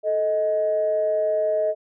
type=tone pair together; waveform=sine; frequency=437 / 627 Hz; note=A4 / D#5; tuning=-12 / +13 cents; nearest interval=tritone; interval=625 cents; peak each=-26 / -19 dBFS; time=0.03-1.75 s; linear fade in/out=50 ms; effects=tanh soft clip ceiling -12 dBFS